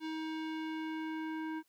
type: tone with low-pass filter sweep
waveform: square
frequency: 316.5 Hz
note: D#4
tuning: 30 cents sharp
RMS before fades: -39 dBFS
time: 0-1.63 s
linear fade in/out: 50 ms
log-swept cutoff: 3900 to 1700 Hz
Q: 1.3
effects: white hiss -75 dBFS RMS until 1.68 s